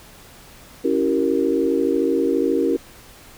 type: chord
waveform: sine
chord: C# diminished seventh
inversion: none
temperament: equal with one note detuned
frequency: 277.2 / 329.6 / 383.9 / 466.2 Hz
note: C#4 / E4 / G4 / Bb4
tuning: 0 / 0 / -36 / 0 cents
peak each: -22 dBFS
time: 0.84-2.77 s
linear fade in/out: 10 ms
effects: pink hiss -45 dBFS RMS until 3.37 s